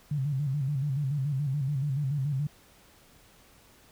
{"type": "tone with vibrato", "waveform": "sine", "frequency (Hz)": 140, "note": "C#3", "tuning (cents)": 18, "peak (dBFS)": -26, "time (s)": [0.11, 2.47], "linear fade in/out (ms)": 5, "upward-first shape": "square", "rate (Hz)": 7, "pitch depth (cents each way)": 95, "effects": ["pink hiss -58 dBFS RMS until 3.91 s"]}